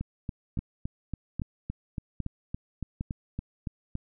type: two click trains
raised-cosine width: 5 ms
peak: -20 / -19 dBFS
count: 15 / 4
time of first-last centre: 0.01-3.954 / 0.59-3.009 s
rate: 3.55 / 1.24 Hz
effects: none